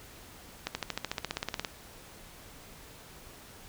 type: accelerating click train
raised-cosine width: 0.2 ms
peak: -14 dBFS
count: 16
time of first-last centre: 0.67-1.648 s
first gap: 80 ms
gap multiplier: 0.97
effects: pink hiss -51 dBFS RMS until 3.68 s